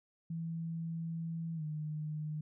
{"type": "tone with pitch glide", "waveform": "sine", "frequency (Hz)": [164.81, 152.89], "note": ["E3", "D#3"], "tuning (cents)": [0, -30], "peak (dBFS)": -36, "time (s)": [0.3, 2.41], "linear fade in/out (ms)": 5, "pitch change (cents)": -130, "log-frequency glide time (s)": [1.55, 1.63], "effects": []}